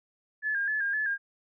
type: tone with vibrato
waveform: sine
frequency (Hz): 1668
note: G#6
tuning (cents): +7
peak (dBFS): -26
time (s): 0.42-1.18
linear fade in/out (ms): 50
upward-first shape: square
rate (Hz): 3.9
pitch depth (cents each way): 57
effects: none